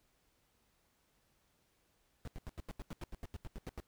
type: noise bursts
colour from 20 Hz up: brown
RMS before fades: -43 dBFS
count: 15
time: 2.25-3.801 s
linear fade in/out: 0 ms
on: 25 ms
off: 84 ms
effects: pink hiss -75 dBFS RMS until 3.87 s